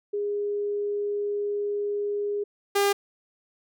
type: tone pair in turn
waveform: sine / sawtooth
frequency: 410.3 / 402.1 Hz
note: G#4 / G4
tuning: -21 / +44 cents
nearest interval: unison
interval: 35 cents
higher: first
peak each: -25 / -16 dBFS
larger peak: second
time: 0.13-2.44 / 2.75-2.93 s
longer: first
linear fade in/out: 10 ms
effects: none